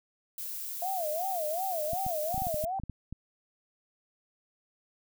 violet noise, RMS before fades -38 dBFS, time 0.38-2.65 s, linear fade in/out 2 ms
sine tone with vibrato, 684 Hz, F5, 36 cents flat, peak -30 dBFS, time 0.82-2.79 s, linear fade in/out 2 ms, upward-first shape sine, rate 2.7 Hz, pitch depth 220 cents each way
clicks, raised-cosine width 5 ms, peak -26 dBFS, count 12, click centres 1.933 / 2.065 / 2.344 / 2.379 / 2.42 / 2.469 / 2.543 / 2.64 / 2.798 / 2.836 / 2.897 / 3.126 s
effects none

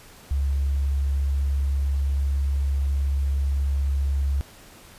sine tone, 69.3 Hz, C#2, in tune, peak -20 dBFS, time 0.31-4.41 s, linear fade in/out 0 ms, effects pink hiss -48 dBFS RMS until 4.98 s + resampled to 32000 Hz

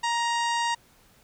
harmonic tone, 938 Hz, A#5, 11 cents sharp, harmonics 1 / 2 / 3 / 4 / 5 / 6 / 7 / 8 / 9, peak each -25 / -31 / -35 / -37 / -39 / -41 / -42 / -43 / -44 dBFS, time 0.03-0.75 s, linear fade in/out 10 ms, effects pink hiss -59 dBFS RMS until 1.23 s

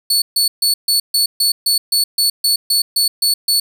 sawtooth tone bursts, 4435 Hz, C#8, in tune, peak -9 dBFS, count 14, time 0.1-3.6 s, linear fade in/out 5 ms, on 120 ms, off 140 ms, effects none

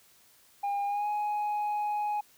sine tone with pitch glide, 807 to 835 Hz, G#5 to G#5, -50 to +9 cents, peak -25 dBFS, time 0.63-2.21 s, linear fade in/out 10 ms, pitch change +59 cents, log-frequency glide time 0.86-1.08 s, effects tanh soft clip ceiling -27 dBFS + white hiss -61 dBFS RMS until 2.37 s

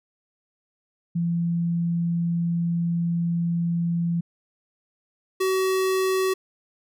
sine / square tone pair in turn, 170 / 378 Hz, F3 / F#4, -46 / +37 cents, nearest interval octave + major second, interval 1383 cents, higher second, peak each -21 dBFS, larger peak neither, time 1.15-4.21 / 5.4-6.34 s, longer first, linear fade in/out 10 ms, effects none

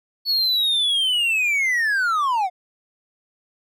triangle linear sweep, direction down, 4435 to 698.5 Hz, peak -16 dBFS, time 0.25-2.5 s, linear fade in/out 50 ms, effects none

